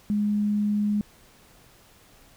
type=tone; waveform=sine; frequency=207.7 Hz; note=G#3; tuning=in tune; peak=-21 dBFS; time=0.1-1.01 s; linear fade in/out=0 ms; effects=pink hiss -55 dBFS RMS until 2.36 s